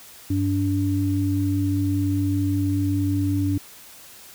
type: tone pair together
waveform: sine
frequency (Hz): 98 / 288.9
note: G2 / D4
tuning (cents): 0 / -28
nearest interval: octave + perfect fifth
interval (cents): 1872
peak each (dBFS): -22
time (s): 0.3-3.58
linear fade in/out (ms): 5
effects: white hiss -45 dBFS RMS until 4.34 s